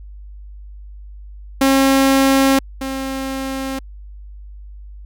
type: tone pair in turn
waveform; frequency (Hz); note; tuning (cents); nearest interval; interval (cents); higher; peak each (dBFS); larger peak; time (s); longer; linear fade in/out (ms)
sawtooth; 270 / 267.4; C#4 / C4; -45 / +38; unison; 17; first; -7 / -18; first; 1.61-2.59 / 2.81-3.79; neither; 5
effects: added 50 Hz sine -33 dBFS peak until 5.05 s